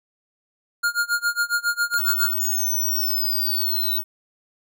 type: tone with tremolo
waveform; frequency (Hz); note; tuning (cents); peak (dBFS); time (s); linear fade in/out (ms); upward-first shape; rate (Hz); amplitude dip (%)
square; 1415; F6; +22; -18; 0.83-2.34; 10; sine; 7.3; 95
type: click train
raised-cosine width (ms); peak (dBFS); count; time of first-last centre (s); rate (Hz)
0.2; -22; 29; 1.94-3.984; 13.7
type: tone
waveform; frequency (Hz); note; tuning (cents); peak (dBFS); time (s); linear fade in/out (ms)
sine; 15804; B9; 0; -21; 1.96-4.04; 50
type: exponential sweep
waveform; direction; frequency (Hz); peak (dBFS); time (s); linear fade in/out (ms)
sine; down; 6850 to 3844; -25; 2.4-3.98; 2
effects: none